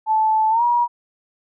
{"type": "tone with pitch glide", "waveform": "sine", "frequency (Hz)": [873, 957.5], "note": ["A5", "A#5"], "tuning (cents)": [-14, 46], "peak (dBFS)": -14, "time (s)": [0.06, 0.88], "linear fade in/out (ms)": 50, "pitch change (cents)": 160, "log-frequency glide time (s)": [0.5, 0.63], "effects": []}